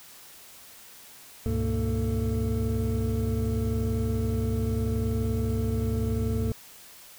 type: tone cluster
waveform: triangle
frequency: 68.7 / 100.1 / 120.9 / 228.9 / 442.4 Hz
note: C#2 / G2 / B2 / A#3 / A4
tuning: -15 / +37 / -36 / -31 / +9 cents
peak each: -27 / -26 / -32 / -28 / -31 dBFS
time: 1.46-6.52 s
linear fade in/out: 0 ms
effects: tanh soft clip ceiling -16 dBFS + white hiss -49 dBFS RMS until 7.18 s